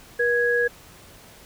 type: tone pair together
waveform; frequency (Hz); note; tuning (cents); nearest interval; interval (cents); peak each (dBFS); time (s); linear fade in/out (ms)
sine; 479.8 / 1661.2; A#4 / G#6; +50 / 0; octave + minor seventh; 2150; -21; 0.19-0.68; 10
effects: pink hiss -48 dBFS RMS until 1.45 s